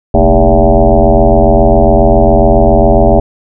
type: tone with frequency modulation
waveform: sine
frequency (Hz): 314.4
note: D#4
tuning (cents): +18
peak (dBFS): -3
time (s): 0.14-3.2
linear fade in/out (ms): 5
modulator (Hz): 87.3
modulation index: 4.9
effects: none